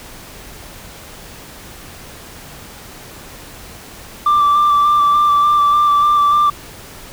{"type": "tone with vibrato", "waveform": "sine", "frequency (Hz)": 1174.7, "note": "D6", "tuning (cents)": 0, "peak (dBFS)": -7, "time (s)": [4.26, 6.5], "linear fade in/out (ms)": 5, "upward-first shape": "square", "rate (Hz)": 3.4, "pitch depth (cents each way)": 15, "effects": ["tanh soft clip ceiling -8 dBFS", "pink hiss -36 dBFS RMS until 7.12 s"]}